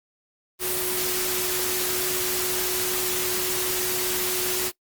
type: tone in noise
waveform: sine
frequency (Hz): 366.3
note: F#4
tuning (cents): -17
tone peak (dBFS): -30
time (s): 0.59-4.72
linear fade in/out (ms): 50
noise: white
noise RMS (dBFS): -26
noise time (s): 0.59-4.72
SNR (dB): -7
effects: noise-tail reverb RT60 0.1 s tail -21 dB re dry + Opus 32 kbps